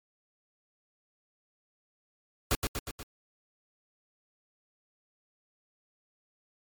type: noise with echo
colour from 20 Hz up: pink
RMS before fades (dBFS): -26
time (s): 2.51-2.55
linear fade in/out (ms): 0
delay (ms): 120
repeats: 4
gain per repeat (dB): -4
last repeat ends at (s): 3.03
effects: MP3 96 kbps